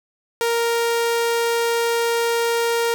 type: tone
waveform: sawtooth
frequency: 466.2 Hz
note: A#4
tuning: in tune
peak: -14 dBFS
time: 0.41-2.94 s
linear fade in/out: 0 ms
effects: none